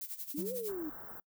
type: noise with tremolo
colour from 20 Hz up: violet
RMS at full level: -40 dBFS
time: 0.01-0.72 s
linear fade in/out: 2 ms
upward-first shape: sine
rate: 11 Hz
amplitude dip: 80%
type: exponential two-way sweep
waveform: sine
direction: up then down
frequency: 270.6 to 523.3 to 293.4 Hz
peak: -36 dBFS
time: 0.34-0.9 s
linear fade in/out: 10 ms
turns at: 0.53 s
type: tone with exponential decay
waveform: triangle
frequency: 188.5 Hz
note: F#3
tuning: 32 cents sharp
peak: -34 dBFS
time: 0.38-0.94 s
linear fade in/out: 2 ms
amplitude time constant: 120 ms
type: band-stop noise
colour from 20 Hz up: white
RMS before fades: -47 dBFS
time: 0.68-1.2 s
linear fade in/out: 2 ms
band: 1600 to 16000 Hz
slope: 48 dB/octave
effects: noise-tail reverb RT60 0.1 s tail -26 dB re dry